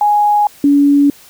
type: tone pair in turn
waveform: sine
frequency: 830.6 / 284.8 Hz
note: G#5 / C#4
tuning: 0 / +47 cents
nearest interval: octave + perfect fifth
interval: 1853 cents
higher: first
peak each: -8 / -6 dBFS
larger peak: second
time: 0.01-0.47 / 0.64-1.1 s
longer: neither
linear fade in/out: 2 ms
effects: white hiss -42 dBFS RMS until 1.29 s